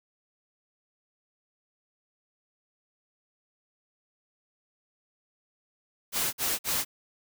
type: noise bursts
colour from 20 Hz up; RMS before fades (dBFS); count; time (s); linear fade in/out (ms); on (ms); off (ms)
white; -28; 3; 6.12-6.85; 50; 210; 50
effects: none